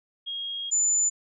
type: tone pair in turn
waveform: sine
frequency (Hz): 3267 / 7027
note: G#7 / A8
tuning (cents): -29 / -3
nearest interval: octave + minor second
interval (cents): 1326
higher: second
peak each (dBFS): -30 / -20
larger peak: second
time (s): 0.26-0.71 / 0.71-1.1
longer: first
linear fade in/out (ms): 20
effects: none